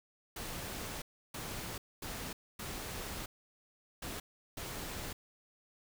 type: noise bursts at uneven times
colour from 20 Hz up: pink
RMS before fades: -42 dBFS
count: 6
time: 0.36-1.02 / 1.34-1.78 / 2.02-2.33 / 2.59-3.26 / 4.02-4.2 / 4.57-5.13 s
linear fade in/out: 5 ms
effects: none